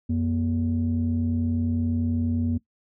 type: tone pair together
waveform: sine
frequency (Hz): 90.1 / 238.8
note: F#2 / A#3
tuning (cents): -45 / +42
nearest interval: octave + perfect fourth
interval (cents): 1687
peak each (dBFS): -24 / -23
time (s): 0.09-2.58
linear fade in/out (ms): 10
effects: noise-tail reverb RT60 0.1 s tail -18 dB re dry + tanh soft clip ceiling -16 dBFS